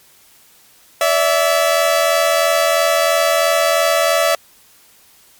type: tone pair together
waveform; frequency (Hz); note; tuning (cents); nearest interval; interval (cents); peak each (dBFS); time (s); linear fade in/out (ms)
sawtooth; 576.3 / 659.3; D5 / E5; -33 / 0; major second; 233; -13 / -10; 1.01-4.35; 2
effects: white hiss -49 dBFS RMS until 5.39 s + MP3 96 kbps